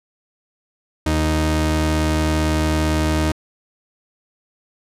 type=tone pair together; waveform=sawtooth; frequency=77.78 / 155.56 Hz; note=D#2 / D#3; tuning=0 / 0 cents; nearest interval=octave; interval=1200 cents; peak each=-14 dBFS; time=1.06-3.32 s; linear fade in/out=5 ms; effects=low-pass 11000 Hz 12 dB/octave